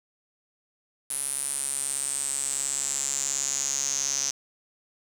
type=tone with band-pass filter sweep; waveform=sawtooth; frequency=138.59 Hz; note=C#3; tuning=in tune; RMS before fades=-29 dBFS; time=1.1-4.31 s; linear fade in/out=5 ms; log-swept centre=10000 to 6100 Hz; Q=9.5; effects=8-bit